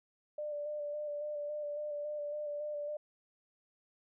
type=tone with vibrato; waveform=sine; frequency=592 Hz; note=D5; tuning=14 cents sharp; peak=-36 dBFS; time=0.38-2.97 s; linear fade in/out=5 ms; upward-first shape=square; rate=3.6 Hz; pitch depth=20 cents each way; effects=none